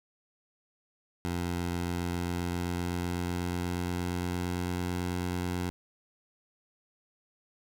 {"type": "tone with pitch glide", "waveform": "15% pulse", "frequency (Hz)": [87.31, 89.25], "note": ["F2", "F2"], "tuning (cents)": [0, 38], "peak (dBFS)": -24, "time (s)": [1.25, 5.7], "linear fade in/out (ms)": 0, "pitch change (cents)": 38, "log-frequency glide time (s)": [1.82, 4.98], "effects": []}